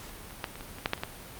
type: clicks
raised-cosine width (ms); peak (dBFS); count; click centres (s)
0.3; -30 / -14 / -25 / -26 / -27 / -10 / -9 / -26 / -14; 9; 0.308 / 0.442 / 0.556 / 0.609 / 0.785 / 0.859 / 0.934 / 0.978 / 1.035
effects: pink hiss -45 dBFS RMS until 1.39 s + Opus 48 kbps